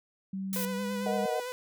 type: tone with pitch glide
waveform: sine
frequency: 192.3 to 200.9 Hz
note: G3 to G3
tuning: -33 to +43 cents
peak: -32 dBFS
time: 0.33-1.26 s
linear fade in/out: 5 ms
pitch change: +76 cents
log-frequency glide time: 0.74-0.82 s
type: noise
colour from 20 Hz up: blue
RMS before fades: -35 dBFS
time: 0.53-0.65 s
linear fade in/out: 0 ms
type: tone with vibrato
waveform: sawtooth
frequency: 497.1 Hz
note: B4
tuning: 11 cents sharp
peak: -31 dBFS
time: 0.56-1.52 s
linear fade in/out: 0 ms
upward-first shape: sine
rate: 8.9 Hz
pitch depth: 34 cents each way
type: chord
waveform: sine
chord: D# minor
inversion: second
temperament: equal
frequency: 466.2 / 622.3 / 740 Hz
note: A#4 / D#5 / F#5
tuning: 0 / 0 / 0 cents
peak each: -33 dBFS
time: 1.06-1.4 s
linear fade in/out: 2 ms
effects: none